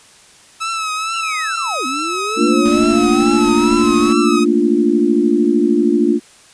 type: tone with vibrato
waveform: sawtooth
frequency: 1300 Hz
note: E6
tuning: 24 cents flat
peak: -15 dBFS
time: 0.6-4.45 s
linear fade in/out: 20 ms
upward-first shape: triangle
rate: 2.3 Hz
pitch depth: 64 cents each way
type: linear two-way sweep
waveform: sine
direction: down then up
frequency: 2960 to 249.3 to 1268 Hz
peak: -23 dBFS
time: 1.13-4.46 s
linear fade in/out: 50 ms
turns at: 1.86 s
type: chord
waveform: sine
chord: Bb major seventh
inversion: third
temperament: equal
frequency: 220 / 233.1 / 293.7 / 349.2 Hz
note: A3 / Bb3 / D4 / F4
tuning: 0 / 0 / 0 / 0 cents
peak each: -19 / -17 / -15 / -15 dBFS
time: 2.36-6.2 s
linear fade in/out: 50 ms
type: noise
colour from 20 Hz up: pink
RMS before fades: -30 dBFS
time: 2.65-4.13 s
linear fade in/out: 5 ms
effects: white hiss -45 dBFS RMS until 6.53 s + resampled to 22050 Hz